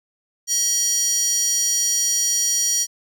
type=tone with high-pass filter; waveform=square; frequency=638 Hz; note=D#5; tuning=43 cents sharp; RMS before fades=-20 dBFS; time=0.47-2.87 s; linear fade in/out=50 ms; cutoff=5600 Hz; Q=4.7; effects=none